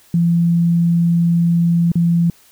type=tone with dropouts; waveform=sine; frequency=170 Hz; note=F3; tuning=46 cents flat; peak=-11 dBFS; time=0.14-2.3 s; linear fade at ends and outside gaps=2 ms; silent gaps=1.918-1.955 s; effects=white hiss -50 dBFS RMS until 2.51 s